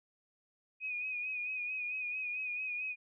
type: tone with vibrato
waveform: sine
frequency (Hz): 2489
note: D#7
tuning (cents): 0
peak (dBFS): -35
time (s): 0.8-2.96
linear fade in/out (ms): 50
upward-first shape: sine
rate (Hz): 4.5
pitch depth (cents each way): 43
effects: none